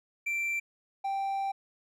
triangle tone pair in turn, 2349 / 783.9 Hz, D7 / G5, 0 / 0 cents, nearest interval octave + perfect fifth, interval 1900 cents, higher first, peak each -27 dBFS, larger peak neither, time 0.26-0.6 / 1.04-1.52 s, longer second, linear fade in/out 10 ms, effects none

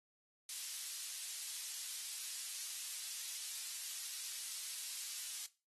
pink high-pass noise, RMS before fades -45 dBFS, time 0.49-5.46 s, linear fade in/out 2 ms, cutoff 4500 Hz, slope 12 dB/octave, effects noise-tail reverb RT60 0.3 s tail -18 dB re dry + AAC 32 kbps

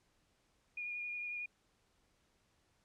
sine tone with vibrato, 2434 Hz, D#7, 39 cents flat, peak -39 dBFS, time 0.77-1.46 s, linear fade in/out 5 ms, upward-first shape sine, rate 11 Hz, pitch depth 16 cents each way, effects pink hiss -75 dBFS RMS until 2.84 s + low-pass 9000 Hz 12 dB/octave

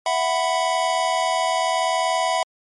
square chord, E suspended second, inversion none, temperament equal with one note detuned, 659.3 / 740 / 992.3 Hz, E5 / F#5 / B5, 0 / 0 / +8 cents, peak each -24 dBFS, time 0.06-2.43 s, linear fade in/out 2 ms, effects low-pass 10000 Hz 12 dB/octave + MP3 48 kbps

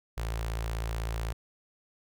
sawtooth tone with notch filter, 56 Hz, A1, 31 cents sharp, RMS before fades -33 dBFS, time 0.17-1.33 s, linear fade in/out 10 ms, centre 240 Hz, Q 0.75, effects none

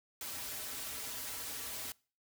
white noise with comb filter, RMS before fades -42 dBFS, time 0.21-1.92 s, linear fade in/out 2 ms, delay 5.6 ms, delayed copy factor -1, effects noise-tail reverb RT60 0.4 s tail -24 dB re dry

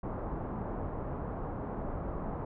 pink low-pass noise, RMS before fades -37 dBFS, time 0.03-2.45 s, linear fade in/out 5 ms, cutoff 1100 Hz, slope 24 dB/octave, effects none

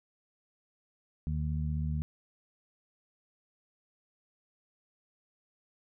harmonic tone, 76.2 Hz, D#2, 36 cents flat, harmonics 1 / 2 / 3, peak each -32 / -33 / -41 dBFS, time 1.27-2.02 s, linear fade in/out 0 ms, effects none

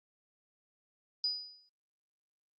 sine tone with exponential decay, 4950 Hz, D#8, 10 cents flat, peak -27 dBFS, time 1.24-1.69 s, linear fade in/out 1 ms, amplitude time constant 97 ms, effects Opus 24 kbps

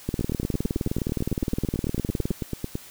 two click trains, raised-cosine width 3 ms, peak -12 / -14 dBFS, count 44 / 24, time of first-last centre 0.09-2.306 / 0.21-2.754 s, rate 19.4 / 9.04 Hz, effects white hiss -46 dBFS RMS until 2.9 s

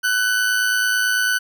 40% pulse tone with amplitude modulation, 1500 Hz, F#6, 23 cents sharp, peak -14 dBFS, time 0.03-1.39 s, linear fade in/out 20 ms, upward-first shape sine, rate 109 Hz, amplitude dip 45%, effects none

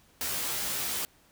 white noise with comb filter, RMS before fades -32 dBFS, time 0.21-1.05 s, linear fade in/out 0 ms, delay 15 ms, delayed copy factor +1, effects pink hiss -62 dBFS RMS until 1.31 s

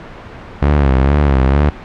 sawtooth tone with vibrato, 69.3 Hz, C#2, in tune, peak -5 dBFS, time 0.62-1.7 s, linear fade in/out 5 ms, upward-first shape sine, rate 2.2 Hz, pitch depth 110 cents each way, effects pink hiss -32 dBFS RMS until 1.84 s + low-pass 2000 Hz 12 dB/octave

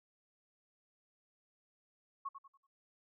sine tone with echo, 1100 Hz, C#6, 14 cents flat, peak -37 dBFS, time 2.25-2.29 s, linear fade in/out 10 ms, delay 95 ms, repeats 4, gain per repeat -9 dB, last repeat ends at 2.67 s, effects none

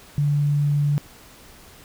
sine tone, 145.3 Hz, D3, 18 cents flat, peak -17 dBFS, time 0.18-0.98 s, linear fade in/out 0 ms, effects pink hiss -47 dBFS RMS until 1.84 s

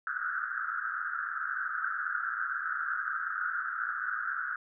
pink band-pass noise, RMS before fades -34 dBFS, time 0.07-4.56 s, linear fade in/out 2 ms, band 1300 to 1600 Hz, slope 96 dB/octave, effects none

